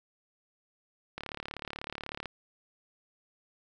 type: click train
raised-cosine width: 0.3 ms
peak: -21 dBFS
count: 40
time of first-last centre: 1.18-2.257 s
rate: 36.2 Hz
effects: none